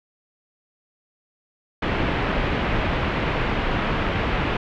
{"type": "low-pass noise", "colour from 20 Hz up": "pink", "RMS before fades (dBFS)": -23, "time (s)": [1.82, 4.57], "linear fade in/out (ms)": 5, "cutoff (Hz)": 2900, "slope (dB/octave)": 24, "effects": []}